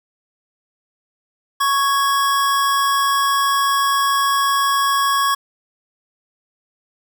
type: tone pair together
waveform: square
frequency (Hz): 1108.7 / 1661.2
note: C#6 / G#6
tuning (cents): 0 / 0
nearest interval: perfect fifth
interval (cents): 700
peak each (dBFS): -16 / -25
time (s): 1.6-5.35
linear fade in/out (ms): 10
effects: 8-bit